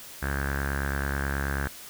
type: tone with low-pass filter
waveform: sawtooth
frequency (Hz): 69.3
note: C#2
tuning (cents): 0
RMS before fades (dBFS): -29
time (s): 0.22-1.68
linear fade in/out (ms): 10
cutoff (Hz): 1600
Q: 8.8
effects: white hiss -44 dBFS RMS until 1.89 s